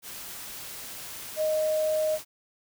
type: tone in noise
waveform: sine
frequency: 621 Hz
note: D#5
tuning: 3 cents flat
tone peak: -23 dBFS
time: 1.36-2.19 s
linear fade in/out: 50 ms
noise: white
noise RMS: -40 dBFS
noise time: 0.02-2.25 s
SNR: +14 dB
effects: none